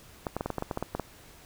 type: clicks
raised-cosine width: 1 ms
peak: -16 dBFS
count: 12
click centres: 0.268 / 0.366 / 0.409 / 0.46 / 0.503 / 0.583 / 0.624 / 0.712 / 0.774 / 0.826 / 0.95 / 0.997 s
effects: pink hiss -53 dBFS RMS until 1.45 s